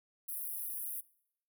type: high-pass noise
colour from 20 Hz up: pink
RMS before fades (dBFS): -40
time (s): 0.28-1.01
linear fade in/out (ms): 10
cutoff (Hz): 10000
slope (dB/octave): 96
effects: noise-tail reverb RT60 0.7 s tail -22 dB re dry